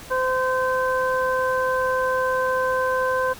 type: harmonic tone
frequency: 515 Hz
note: C5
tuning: 28 cents flat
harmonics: 1 / 2 / 3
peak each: -22 / -24 / -26 dBFS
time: 0.1-3.34 s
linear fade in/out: 20 ms
effects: pink hiss -41 dBFS RMS until 3.39 s